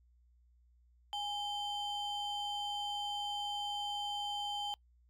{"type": "ring-modulated tone", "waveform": "triangle", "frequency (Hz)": 1966, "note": "B6", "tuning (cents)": -8, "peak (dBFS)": -31, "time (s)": [1.13, 4.74], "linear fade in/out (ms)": 0, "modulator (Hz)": 1140, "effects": ["noise-tail reverb RT60 0.1 s tail -25 dB re dry", "added 60 Hz sine -64 dBFS peak until 5.09 s"]}